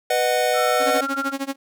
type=chord; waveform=square; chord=B major; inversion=none; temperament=equal with one note detuned; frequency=493.9 / 614.4 / 740 Hz; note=B4 / D#5 / F#5; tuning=0 / -22 / 0 cents; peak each=-23 dBFS; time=0.1-1.01 s; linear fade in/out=5 ms
type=tone with pitch glide; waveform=sine; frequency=1336 to 1383.1 Hz; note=E6 to F6; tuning=+23 to -17 cents; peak=-24 dBFS; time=0.53-1.34 s; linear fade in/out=50 ms; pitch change=+60 cents; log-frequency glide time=0.78-1.09 s
type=tone with tremolo; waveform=sawtooth; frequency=273.5 Hz; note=C#4; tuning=23 cents flat; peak=-18 dBFS; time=0.79-1.56 s; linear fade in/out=50 ms; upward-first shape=sine; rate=13 Hz; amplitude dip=95%
effects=none